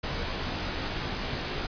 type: noise with comb filter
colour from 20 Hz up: pink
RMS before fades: -32 dBFS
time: 0.03-1.67 s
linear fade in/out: 10 ms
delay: 18 ms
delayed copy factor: -0.7
effects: resampled to 11025 Hz